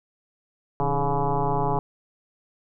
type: tone with frequency modulation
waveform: sine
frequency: 416.9 Hz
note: G#4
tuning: 7 cents sharp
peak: -20 dBFS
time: 0.8-1.79 s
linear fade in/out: 0 ms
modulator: 144 Hz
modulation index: 4.2
effects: none